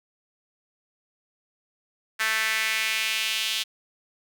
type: tone with high-pass filter sweep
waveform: sawtooth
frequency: 220 Hz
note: A3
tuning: in tune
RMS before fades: -26 dBFS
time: 2.19-3.64 s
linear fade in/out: 20 ms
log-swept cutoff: 1700 to 3200 Hz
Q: 2.7
effects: none